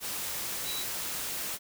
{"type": "tone in noise", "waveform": "sine", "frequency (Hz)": 3923, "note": "B7", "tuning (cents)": -12, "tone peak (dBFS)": -36, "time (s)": [0.64, 0.85], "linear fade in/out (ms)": 50, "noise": "white", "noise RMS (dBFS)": -35, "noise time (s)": [0, 1.59], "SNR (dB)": -4, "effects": []}